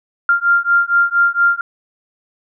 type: beating tone pair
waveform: sine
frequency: 1392 / 1396.3 Hz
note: F6 / F6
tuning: -6 / -1 cents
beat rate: 4.3 Hz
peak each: -14 dBFS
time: 0.29-1.61 s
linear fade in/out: 2 ms
effects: none